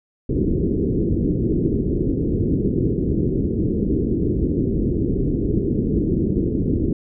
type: low-pass noise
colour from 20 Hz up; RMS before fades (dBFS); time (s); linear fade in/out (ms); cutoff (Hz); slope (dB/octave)
white; -20; 0.29-6.93; 5; 400; 48
effects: none